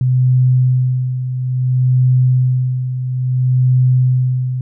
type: tone with tremolo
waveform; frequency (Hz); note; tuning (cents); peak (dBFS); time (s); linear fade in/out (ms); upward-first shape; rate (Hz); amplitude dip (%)
sine; 127.4; C3; -46; -8; 0.01-4.61; 2; sine; 0.59; 65
effects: none